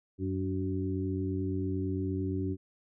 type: harmonic tone with a mistuned harmonic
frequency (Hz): 93.9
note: F#2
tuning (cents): +26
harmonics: 1 / 2 / 3 / 4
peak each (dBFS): -33 / -38 / -34 / -37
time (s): 0.18-2.57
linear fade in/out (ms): 50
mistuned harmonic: 3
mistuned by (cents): +31
effects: none